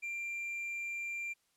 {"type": "tone", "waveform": "triangle", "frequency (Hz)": 2374, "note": "D7", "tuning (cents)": 18, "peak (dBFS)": -35, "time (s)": [0.02, 1.34], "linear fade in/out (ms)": 20, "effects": ["white hiss -75 dBFS RMS until 1.56 s", "low-pass 11000 Hz 12 dB/octave"]}